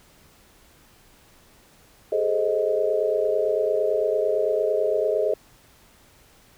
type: tone cluster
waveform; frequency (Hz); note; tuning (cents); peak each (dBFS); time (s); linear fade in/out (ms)
sine; 405.7 / 434.6 / 527 / 625; G#4 / A4 / C5 / D#5; -41 / -21 / +12 / +8; -27 / -24 / -27 / -24; 2.12-5.34; 5
effects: pink hiss -55 dBFS RMS until 6.57 s